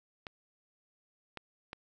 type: clicks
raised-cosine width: 0.3 ms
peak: -25 dBFS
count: 3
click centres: 0.268 / 1.373 / 1.731 s
effects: none